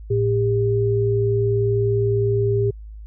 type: tone pair together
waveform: sine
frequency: 112.1 / 400.6 Hz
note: A2 / G4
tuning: +33 / +38 cents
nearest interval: octave + minor seventh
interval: 2205 cents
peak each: -19 dBFS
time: 0.1-2.71 s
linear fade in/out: 10 ms
effects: added 53 Hz sine -34 dBFS peak until 3.06 s